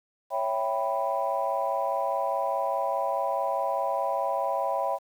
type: chord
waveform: sine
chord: C# half-diminished seventh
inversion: none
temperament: equal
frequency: 554.4 / 659.3 / 784 / 987.8 Hz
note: C#5 / E5 / G5 / B5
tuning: 0 / 0 / 0 / 0 cents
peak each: -30 dBFS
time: 0.3-4.99 s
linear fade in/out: 50 ms
effects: tanh soft clip ceiling -15 dBFS + 9-bit